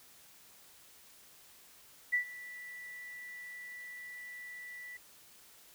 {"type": "tone with ADSR envelope", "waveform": "sine", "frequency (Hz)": 1966, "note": "B6", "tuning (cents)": -8, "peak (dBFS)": -25, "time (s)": [2.12, 4.97], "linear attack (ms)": 20, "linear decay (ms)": 100, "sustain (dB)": -19, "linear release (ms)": 4, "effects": ["white hiss -59 dBFS RMS until 5.74 s"]}